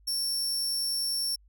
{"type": "tone", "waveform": "sawtooth", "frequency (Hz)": 5450, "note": "F8", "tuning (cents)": -43, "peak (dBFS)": -25, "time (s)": [0.07, 1.36], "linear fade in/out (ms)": 10, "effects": ["added 50 Hz sine -56 dBFS peak until 1.48 s"]}